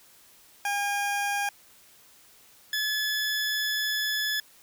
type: tone pair in turn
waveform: 20% pulse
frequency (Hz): 810 / 1716.3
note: G#5 / A6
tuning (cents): -43 / -44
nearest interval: octave + minor second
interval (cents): 1299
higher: second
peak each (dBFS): -21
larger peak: neither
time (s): 0.65-1.49 / 2.73-4.4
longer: second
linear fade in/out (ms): 2
effects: white hiss -56 dBFS RMS until 4.62 s